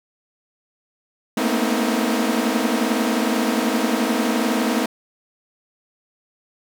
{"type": "tone cluster", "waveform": "sawtooth", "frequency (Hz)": [218.7, 229.6, 241.3, 260.7, 316.9], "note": ["A3", "A#3", "B3", "C4", "D#4"], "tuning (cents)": [-10, -26, -40, -6, 32], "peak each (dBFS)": -21, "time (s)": [1.37, 4.86], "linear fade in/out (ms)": 5, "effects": []}